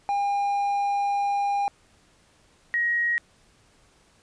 triangle / sine tone pair in turn, 806 / 1890.6 Hz, G5 / A#6, +48 / +24 cents, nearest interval octave + minor third, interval 1476 cents, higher second, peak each -20 / -21 dBFS, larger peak first, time 0.09-1.68 / 2.74-3.18 s, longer first, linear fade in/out 0 ms, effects pink hiss -60 dBFS RMS until 4.22 s + resampled to 22050 Hz

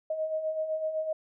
sine beating tone pair, 622.3 / 630.2 Hz, D#5 / D#5, 0 / +22 cents, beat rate 7.9 Hz, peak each -37 / -29 dBFS, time 0.1-1.13 s, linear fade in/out 5 ms, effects none

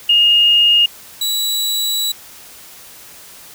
sine / sawtooth tone pair in turn, 2846 / 3917 Hz, F7 / B7, +32 / -15 cents, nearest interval tritone, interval 553 cents, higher second, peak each -8 / -13 dBFS, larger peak first, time 0.09-0.86 / 1.21-2.12 s, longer second, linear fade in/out 5 ms, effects white hiss -39 dBFS RMS until 3.54 s

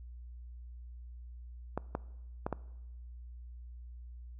clicks, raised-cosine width 1 ms, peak -19 dBFS, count 4, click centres 1.776 / 1.951 / 2.465 / 2.527 s, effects noise-tail reverb RT60 1.0 s tail -21 dB re dry + added 60 Hz sine -45 dBFS peak until 4.39 s

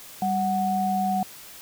sine tone pair together, 196 / 740 Hz, G3 / F#5, 0 / 0 cents, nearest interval octave + major seventh, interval 2300 cents, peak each -26 / -23 dBFS, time 0.22-1.23 s, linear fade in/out 2 ms, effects white hiss -44 dBFS RMS until 1.61 s

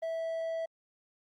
triangle tone, 655 Hz, E5, 11 cents flat, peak -30 dBFS, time 0.02-0.66 s, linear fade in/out 10 ms, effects Opus 32 kbps

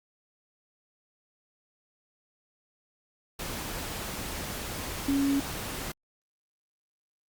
sine tone in noise, 277.7 Hz, C#4, 3 cents sharp, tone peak -23 dBFS, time 5.08-5.4 s, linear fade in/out 5 ms, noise pink, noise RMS -36 dBFS, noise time 3.39-5.92 s, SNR +10 dB, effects Opus 48 kbps

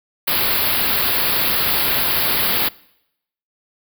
white band-stop noise, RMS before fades -18 dBFS, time 0.27-2.69 s, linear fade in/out 10 ms, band 4900 to 11000 Hz, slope 96 dB/octave, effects noise-tail reverb RT60 0.8 s tail -23 dB re dry

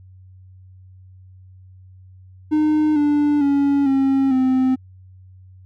triangle tone with pitch steps, 305.6 / 293.3 / 281.5 / 270.2 / 259.4 Hz, D#4 / D4 / C#4 / C#4 / C4, -31 / -2 / +27 / -44 / -15 cents, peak -12 dBFS, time 2.51-4.76 s, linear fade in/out 20 ms, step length 450 ms, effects added 93 Hz sine -42 dBFS peak until 5.65 s

